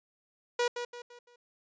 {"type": "tone with echo", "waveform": "sawtooth", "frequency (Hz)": 483.1, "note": "B4", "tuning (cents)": -38, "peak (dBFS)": -22, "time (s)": [0.59, 0.68], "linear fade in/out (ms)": 5, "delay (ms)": 170, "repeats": 4, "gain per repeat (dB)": -8, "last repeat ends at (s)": 1.36, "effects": ["resampled to 16000 Hz"]}